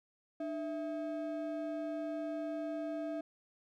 triangle ring-modulated tone, 479.9 Hz, B4, 50 cents flat, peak -31 dBFS, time 0.4-3.21 s, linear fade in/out 5 ms, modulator 179 Hz, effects none

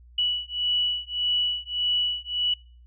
sine beating tone pair, 2946 / 2947.7 Hz, F#7 / F#7, -8 / -7 cents, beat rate 1.7 Hz, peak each -26 / -26 dBFS, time 0.18-2.54 s, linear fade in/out 5 ms, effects noise-tail reverb RT60 0.4 s tail -25 dB re dry + added 60 Hz sine -48 dBFS peak until 2.86 s

